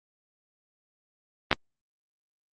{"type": "clicks", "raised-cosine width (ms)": 0.3, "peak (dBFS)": -4, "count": 2, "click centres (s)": [1.514, 1.528], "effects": ["Opus 24 kbps"]}